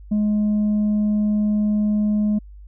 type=tone with tanh clipping; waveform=sine; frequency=210 Hz; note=G#3; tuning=19 cents sharp; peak=-17 dBFS; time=0.11-2.39 s; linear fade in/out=10 ms; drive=2 dB; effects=added 50 Hz sine -38 dBFS peak until 2.67 s